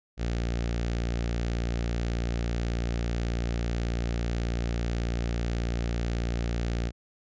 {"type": "tone with notch filter", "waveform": "sawtooth", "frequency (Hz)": 58.27, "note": "A#1", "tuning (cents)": 0, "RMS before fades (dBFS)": -29, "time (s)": [0.17, 6.92], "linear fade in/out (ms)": 50, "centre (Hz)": 1000, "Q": 1.9, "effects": ["resampled to 16000 Hz"]}